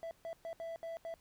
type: tone bursts at uneven times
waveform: triangle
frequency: 662 Hz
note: E5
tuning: 7 cents sharp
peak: -38 dBFS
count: 6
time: 0.03-0.11 / 0.25-0.33 / 0.45-0.53 / 0.6-0.76 / 0.83-0.97 / 1.05-1.14 s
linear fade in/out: 0 ms
effects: pink hiss -69 dBFS RMS until 1.2 s